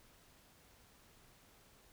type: silence
effects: pink hiss -65 dBFS RMS until 1.92 s